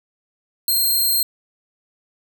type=tone; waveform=5% pulse; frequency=4193 Hz; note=C8; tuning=3 cents sharp; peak=-9 dBFS; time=0.68-1.23 s; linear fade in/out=2 ms; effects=none